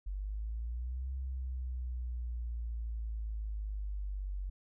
sine linear two-way sweep, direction up then down, 46.89 to 66 to 46.89 Hz, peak -35 dBFS, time 0.06-4.5 s, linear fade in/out 10 ms, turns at 1.12 s, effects none

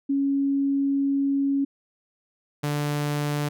sine / sawtooth tone pair in turn, 277.2 / 146.84 Hz, C#4 / D3, 0 / 0 cents, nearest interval major seventh, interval 1100 cents, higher first, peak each -20 dBFS, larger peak neither, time 0.09-1.65 / 2.63-3.49 s, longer first, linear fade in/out 10 ms, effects none

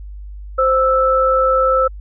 sine tone pair together, 523.3 / 1318.6 Hz, C5 / E6, 0 / 0 cents, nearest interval octave + major third, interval 1600 cents, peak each -14 dBFS, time 0.58-1.88 s, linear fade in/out 10 ms, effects added 50 Hz sine -29 dBFS peak until 2 s

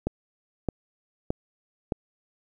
click train, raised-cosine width 2 ms, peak -12 dBFS, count 4, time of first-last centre 0.07-1.922 s, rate 1.62 Hz, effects 9-bit

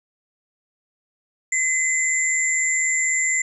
sine tone pair together, 2041 / 7278 Hz, C7 / A#8, -44 / -42 cents, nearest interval octave + minor seventh, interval 2202 cents, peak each -21 dBFS, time 1.52-3.42 s, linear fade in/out 5 ms, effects none

